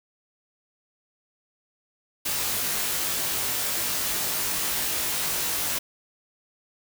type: noise with comb filter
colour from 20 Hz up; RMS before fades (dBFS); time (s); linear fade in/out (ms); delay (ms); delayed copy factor
white; -27; 2.25-5.79; 10; 20; +0.8
effects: none